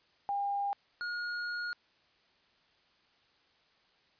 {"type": "tone pair in turn", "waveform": ["sine", "square"], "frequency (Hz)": [804, 1436], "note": ["G5", "F6"], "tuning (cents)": [44, 48], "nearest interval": "minor seventh", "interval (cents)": 1004, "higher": "second", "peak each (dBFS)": [-30, -35], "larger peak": "first", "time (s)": [[0.29, 0.73], [1.01, 1.73]], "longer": "second", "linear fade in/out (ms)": 0, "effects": ["white hiss -68 dBFS RMS until 4.19 s", "resampled to 11025 Hz"]}